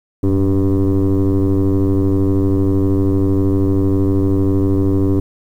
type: tone with frequency modulation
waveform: sine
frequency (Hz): 190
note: F#3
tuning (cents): +46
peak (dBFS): -9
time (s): 0.23-5.2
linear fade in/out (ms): 5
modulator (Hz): 98.2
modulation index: 2
effects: tanh soft clip ceiling -10 dBFS + 8-bit

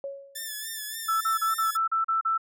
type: tone with exponential decay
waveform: sine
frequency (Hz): 554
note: C#5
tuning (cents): -1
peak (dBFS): -29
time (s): 0.04-0.55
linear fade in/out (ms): 1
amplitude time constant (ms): 110
type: tone with vibrato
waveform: 5% pulse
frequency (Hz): 1752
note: A6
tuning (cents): -8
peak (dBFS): -23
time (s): 0.35-1.77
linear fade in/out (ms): 10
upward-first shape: sine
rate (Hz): 3.5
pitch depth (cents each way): 53
type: tone bursts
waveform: sine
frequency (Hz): 1327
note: E6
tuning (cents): +11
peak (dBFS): -22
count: 8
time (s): 1.08-2.379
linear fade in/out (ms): 10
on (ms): 130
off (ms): 37
effects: none

